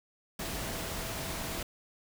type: tone in noise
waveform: sine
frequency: 659.3 Hz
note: E5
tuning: in tune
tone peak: -47 dBFS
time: 0.39-1.63 s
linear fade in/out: 5 ms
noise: pink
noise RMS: -37 dBFS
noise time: 0.39-1.63 s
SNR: -13 dB
effects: none